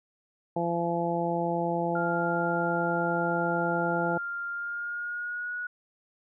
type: harmonic tone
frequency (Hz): 170.5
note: F3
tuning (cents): -41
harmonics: 1 / 2 / 3 / 4 / 5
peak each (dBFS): -32 / -32 / -32 / -32 / -32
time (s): 0.56-4.18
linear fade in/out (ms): 5
type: tone with pitch glide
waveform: sine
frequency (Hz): 1396.9 to 1459.6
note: F6 to F#6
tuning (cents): 0 to -24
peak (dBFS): -31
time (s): 1.95-5.67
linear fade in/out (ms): 5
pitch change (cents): +76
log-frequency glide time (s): 4.5-5.54
effects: none